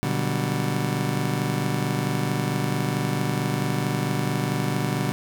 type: chord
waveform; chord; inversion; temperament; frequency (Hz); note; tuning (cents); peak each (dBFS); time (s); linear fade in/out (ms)
30% pulse; G major seventh; first; just; 122.5 / 147 / 183.75 / 196; B2 / D3 / F#3 / G3; -14 / +2 / -12 / 0; -25 / -24 / -30 / -28; 0.03-5.12; 0
effects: none